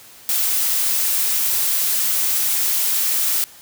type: noise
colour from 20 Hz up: blue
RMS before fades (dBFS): -19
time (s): 0.29-3.44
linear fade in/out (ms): 0
effects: white hiss -44 dBFS RMS until 3.61 s